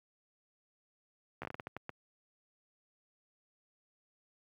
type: slowing click train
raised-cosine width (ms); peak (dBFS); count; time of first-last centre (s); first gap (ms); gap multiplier
0.5; -25; 10; 1.42-1.894; 13; 1.33
effects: high-pass 80 Hz 12 dB/octave + 11-bit